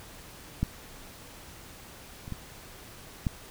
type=clicks; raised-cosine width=5 ms; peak=-13 / -28 / -22 / -14 dBFS; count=4; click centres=0.63 / 2.279 / 2.323 / 3.268 s; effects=pink hiss -48 dBFS RMS until 3.5 s